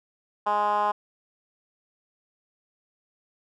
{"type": "tone with band-pass filter", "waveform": "10% pulse", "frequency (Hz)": 207.8, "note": "G#3", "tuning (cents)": 1, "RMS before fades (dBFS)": -24, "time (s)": [0.46, 0.92], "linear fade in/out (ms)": 10, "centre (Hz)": 940, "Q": 3.9, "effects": []}